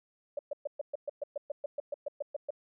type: tone bursts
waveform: sine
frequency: 577 Hz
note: D5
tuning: 31 cents flat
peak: -31 dBFS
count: 16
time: 0.37-2.506 s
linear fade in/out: 5 ms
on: 21 ms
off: 120 ms
effects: none